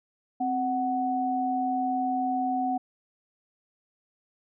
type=tone pair together; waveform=sine; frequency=260.8 / 743.2 Hz; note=C4 / F#5; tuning=-5 / +7 cents; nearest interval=octave + tritone; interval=1812 cents; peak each=-29 / -26 dBFS; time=0.4-2.78 s; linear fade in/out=10 ms; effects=none